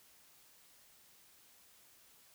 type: silence
effects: white hiss -64 dBFS RMS until 2.34 s